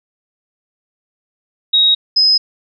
sine tone pair in turn, 3788 / 5071 Hz, A#7 / D#8, +27 / +32 cents, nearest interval perfect fourth, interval 505 cents, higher second, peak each -8 dBFS, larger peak neither, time 1.73-1.95 / 2.16-2.38 s, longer neither, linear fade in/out 10 ms, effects none

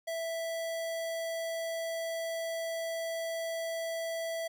square tone, 659.3 Hz, E5, in tune, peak -34 dBFS, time 0.07-4.48 s, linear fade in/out 10 ms, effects none

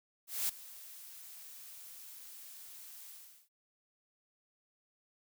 blue noise with ADSR envelope, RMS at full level -32 dBFS, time 0.27-3.49 s, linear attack 220 ms, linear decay 7 ms, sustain -19 dB, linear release 390 ms, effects none

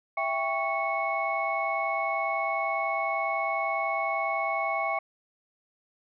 sine tone cluster, 661 / 791 / 1113 / 2203 Hz, E5 / G5 / C#6 / C#7, +5 / +15 / +7 / -11 cents, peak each -31 dBFS, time 0.17-4.99 s, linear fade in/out 5 ms, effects tanh soft clip ceiling -15 dBFS

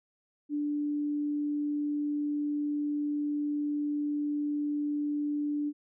sine tone, 293.7 Hz, D4, in tune, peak -28 dBFS, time 0.49-5.73 s, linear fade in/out 50 ms, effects none

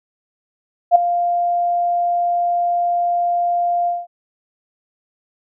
sine tone with ADSR envelope, 698.5 Hz, F5, in tune, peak -3 dBFS, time 0.91-4.07 s, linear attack 44 ms, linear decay 8 ms, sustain -12 dB, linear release 200 ms, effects none

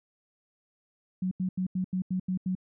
sine tone bursts, 185 Hz, F#3, in tune, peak -26 dBFS, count 8, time 1.22-2.552 s, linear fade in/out 5 ms, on 93 ms, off 84 ms, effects none

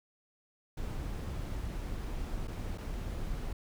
brown noise with dropouts, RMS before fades -37 dBFS, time 0.77-3.53 s, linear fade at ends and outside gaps 5 ms, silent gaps 2.474-2.479 / 2.777-2.781 s, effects none

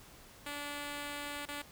5% pulse tone with dropouts, 289.6 Hz, D4, 24 cents flat, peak -28 dBFS, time 0.46-1.62 s, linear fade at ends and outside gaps 5 ms, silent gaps 1.455-1.485 s, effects pink hiss -56 dBFS RMS until 1.71 s

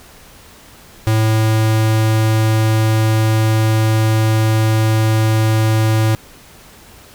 square tone, 110 Hz, A2, in tune, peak -12 dBFS, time 1.07-6.15 s, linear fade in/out 0 ms, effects pink hiss -42 dBFS RMS until 7.14 s

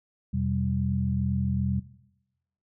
sine tone cluster, 84.4 / 127 / 194.6 Hz, E2 / B2 / G3, +41 / +49 / -12 cents, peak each -29 dBFS, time 0.33-1.8 s, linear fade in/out 10 ms, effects noise-tail reverb RT60 0.9 s tail -18 dB re dry

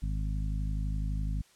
harmonic tone, 51.91 Hz, G#1, in tune, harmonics 1 / 2 / 3 / 4 / 5, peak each -30 / -38 / -38 / -45 / -47 dBFS, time 0.02-1.42 s, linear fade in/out 10 ms, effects white hiss -62 dBFS RMS until 1.55 s + low-pass 9000 Hz 12 dB/octave

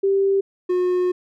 sine / triangle tone pair in turn, 392 / 361.5 Hz, G4 / F#4, 0 / -40 cents, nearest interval minor second, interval 140 cents, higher first, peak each -15 dBFS, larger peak neither, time 0.03-0.41 / 0.69-1.12 s, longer second, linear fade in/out 10 ms, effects none

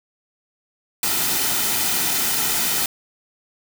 white noise with comb filter, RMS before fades -21 dBFS, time 1.03-2.86 s, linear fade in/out 2 ms, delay 1.8 ms, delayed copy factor -0.5, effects none

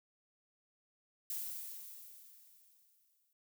violet noise with exponential decay, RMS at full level -39 dBFS, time 1.3-3.33 s, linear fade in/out 2 ms, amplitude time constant 440 ms, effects none

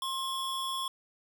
square tone pair together, 1064 / 3378 Hz, C6 / G#7, +29 / +29 cents, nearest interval octave + minor sixth, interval 2000 cents, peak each -35 / -36 dBFS, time 0.02-0.88 s, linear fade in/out 2 ms, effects none

